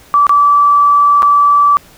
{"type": "tone with dropouts", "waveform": "sine", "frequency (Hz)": 1157, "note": "D6", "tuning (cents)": -26, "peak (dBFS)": -5, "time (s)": [0.14, 1.77], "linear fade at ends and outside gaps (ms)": 0, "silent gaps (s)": [[0.268, 0.294], [1.222, 1.229]], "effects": ["pink hiss -42 dBFS RMS until 1.97 s"]}